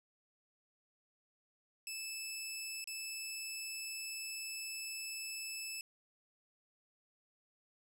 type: tone with dropouts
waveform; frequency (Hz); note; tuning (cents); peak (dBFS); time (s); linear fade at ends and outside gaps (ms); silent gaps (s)
15% pulse; 2623; E7; -9; -34; 1.87-5.81; 1; 2.842-2.874
effects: none